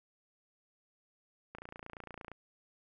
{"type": "click train", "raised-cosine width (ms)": 0.5, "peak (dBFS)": -30, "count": 23, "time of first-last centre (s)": [1.55, 2.317], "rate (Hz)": 28.7, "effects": []}